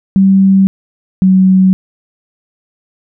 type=tone pair in turn; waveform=sine; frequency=192.9 / 188.06 Hz; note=G3 / F#3; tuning=-28 / +28 cents; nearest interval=unison; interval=44 cents; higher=first; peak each=-4 dBFS; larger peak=neither; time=0.16-0.67 / 1.22-1.73 s; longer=neither; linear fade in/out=0 ms; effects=none